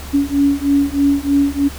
sine beating tone pair, 280.3 / 283.5 Hz, C#4 / C#4, +19 / +39 cents, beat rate 3.2 Hz, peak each -15 dBFS, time 0.13-1.69 s, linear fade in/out 20 ms, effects added 71 Hz sine -30 dBFS peak until 1.78 s + pink hiss -34 dBFS RMS until 1.78 s

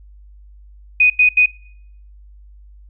sine tone bursts at uneven times, 2489 Hz, D#7, in tune, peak -8 dBFS, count 3, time 1-1.1 / 1.19-1.29 / 1.37-1.46 s, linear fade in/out 5 ms, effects noise-tail reverb RT60 0.7 s tail -24 dB re dry + added 50 Hz sine -40 dBFS peak until 2.89 s

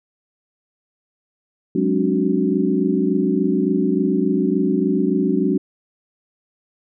sine tone cluster, 184.7 / 208.1 / 270.2 / 297.2 / 372.8 Hz, F#3 / G#3 / C#4 / D4 / F#4, -3 / +4 / -44 / +21 / +13 cents, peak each -22 dBFS, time 1.75-5.58 s, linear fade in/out 5 ms, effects none

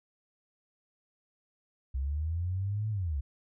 sine linear two-way sweep, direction up then down, 64 to 110 to 64 Hz, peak -29 dBFS, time 1.94-3.21 s, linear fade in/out 10 ms, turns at 2.9 s, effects none

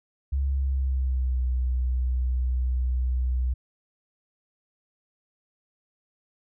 sine tone with pitch glide, 68.4 to 62.72 Hz, C#2 to B1, -23 to +27 cents, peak -22 dBFS, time 0.32-3.54 s, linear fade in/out 10 ms, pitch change -150 cents, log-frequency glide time 0.47-1.43 s, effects none

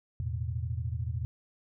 sine chord, E suspended fourth, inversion none, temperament equal, 82.41 / 110 / 123.47 Hz, E2 / A2 / B2, 0 / 0 / 0 cents, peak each -34 / -35 / -36 dBFS, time 0.2-1.25 s, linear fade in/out 0 ms, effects none

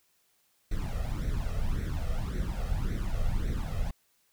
brown noise with flanger, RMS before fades -30 dBFS, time 0.71-3.91 s, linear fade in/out 5 ms, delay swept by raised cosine 0.5 to 1.6 ms, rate 1.8 Hz, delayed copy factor +0.75, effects white hiss -70 dBFS RMS until 4.32 s

